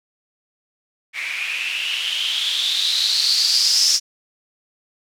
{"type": "noise with low-pass filter sweep", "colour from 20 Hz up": "violet", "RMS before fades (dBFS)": -20, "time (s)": [1.13, 4], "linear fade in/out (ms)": 50, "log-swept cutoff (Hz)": [2200, 5500], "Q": 7.7, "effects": []}